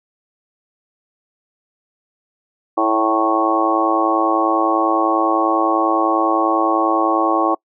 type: harmonic tone with a mistuned harmonic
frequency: 110 Hz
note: A2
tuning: in tune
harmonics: 3 / 4 / 5 / 6 / 7 / 8 / 9 / 10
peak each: -19 / -27 / -23 / -24 / -20 / -25 / -29 / -19 dBFS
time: 2.77-7.55 s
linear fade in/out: 10 ms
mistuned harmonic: 5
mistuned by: +22 cents
effects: noise-tail reverb RT60 0.1 s tail -26 dB re dry